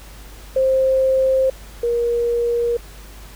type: tone pair in turn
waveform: sine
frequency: 527 / 473.3 Hz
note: C5 / A#4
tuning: +12 / +26 cents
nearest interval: major second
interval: 186 cents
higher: first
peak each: -13 / -16 dBFS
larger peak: first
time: 0.56-1.5 / 1.83-2.77 s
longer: neither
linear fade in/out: 5 ms
effects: added 50 Hz sine -38 dBFS peak until 3.35 s + pink hiss -43 dBFS RMS until 3.35 s